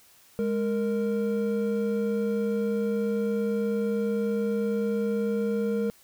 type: tone pair together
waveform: triangle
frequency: 207.7 / 464.5 Hz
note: G#3 / A#4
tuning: 0 / -6 cents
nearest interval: octave + major second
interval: 1394 cents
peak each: -25 dBFS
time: 0.39-5.9 s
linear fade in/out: 0 ms
effects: white hiss -57 dBFS RMS until 6.03 s